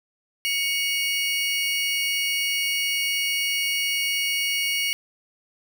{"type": "tone pair together", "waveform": "35% pulse", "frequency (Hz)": [2227, 2856], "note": ["C#7", "F7"], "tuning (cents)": [7, 38], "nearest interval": "major third", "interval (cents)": 431, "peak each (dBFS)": [-23, -24], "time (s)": [0.45, 4.93], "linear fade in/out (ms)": 0, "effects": []}